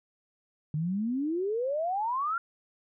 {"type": "exponential sweep", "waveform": "sine", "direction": "up", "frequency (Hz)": [146.83, 1407], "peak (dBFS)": -27, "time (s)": [0.74, 2.38], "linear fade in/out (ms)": 2, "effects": []}